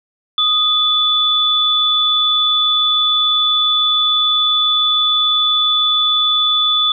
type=tone pair together; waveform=sine; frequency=1244.5 / 3473 Hz; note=D#6 / A7; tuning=0 / -23 cents; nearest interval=octave + tritone; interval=1777 cents; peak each=-20 / -12 dBFS; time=0.38-6.92 s; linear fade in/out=2 ms; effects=none